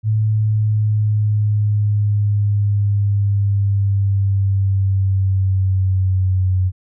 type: linear sweep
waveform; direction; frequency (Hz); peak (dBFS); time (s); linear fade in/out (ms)
sine; down; 108.6 to 92.5; -13; 0.03-6.72; 50
effects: none